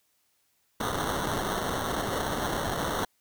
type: noise with sample-and-hold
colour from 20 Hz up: white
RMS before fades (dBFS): -30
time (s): 0.8-3.05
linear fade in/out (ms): 5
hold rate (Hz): 2450
effects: white hiss -71 dBFS RMS until 3.2 s